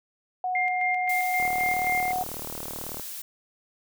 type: tone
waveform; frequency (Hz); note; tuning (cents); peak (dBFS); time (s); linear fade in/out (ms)
sine; 735; F#5; -12; -25; 0.44-2.23; 2
type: tone with tremolo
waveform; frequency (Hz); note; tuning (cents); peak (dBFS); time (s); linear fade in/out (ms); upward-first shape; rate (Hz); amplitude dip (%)
sine; 2111; C7; +15; -24; 0.55-2.12; 2; square; 3.8; 45
type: noise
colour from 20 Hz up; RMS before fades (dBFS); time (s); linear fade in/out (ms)
blue; -37; 1.09-3.22; 5
type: click train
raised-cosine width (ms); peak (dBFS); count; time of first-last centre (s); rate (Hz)
1; -23; 62; 1.4-2.997; 38.2
effects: none